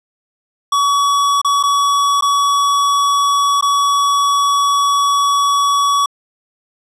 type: tone with dropouts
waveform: square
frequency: 1132 Hz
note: C#6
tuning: 36 cents sharp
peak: -12 dBFS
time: 0.72-6.06 s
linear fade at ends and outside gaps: 5 ms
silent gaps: 1.416-1.446 / 1.629-1.635 / 2.21-2.222 / 3.611-3.624 s
effects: low-pass 9000 Hz 12 dB/octave